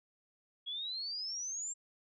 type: exponential sweep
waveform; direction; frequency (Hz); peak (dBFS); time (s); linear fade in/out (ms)
sine; up; 3298 to 7510; -37; 0.66-1.74; 20
effects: none